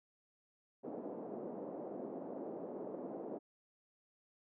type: band-pass noise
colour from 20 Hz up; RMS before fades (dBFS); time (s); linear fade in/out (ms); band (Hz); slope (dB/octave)
white; -45; 0.83-3.39; 20; 210 to 590; 24
effects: none